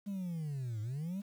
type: linear two-way sweep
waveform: sine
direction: down then up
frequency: 205.5 to 103.83 to 205.5 Hz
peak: -33 dBFS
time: 0.06-1.22 s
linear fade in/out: 20 ms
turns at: 0.81 s
effects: tanh soft clip ceiling -35 dBFS + 10-bit